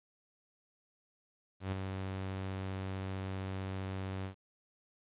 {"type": "tone with ADSR envelope", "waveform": "sawtooth", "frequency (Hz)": 95.4, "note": "G2", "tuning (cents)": -47, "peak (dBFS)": -28, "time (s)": [1.6, 4.35], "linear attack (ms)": 120, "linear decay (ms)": 14, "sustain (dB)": -5, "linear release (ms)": 100, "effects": ["resampled to 8000 Hz", "11-bit"]}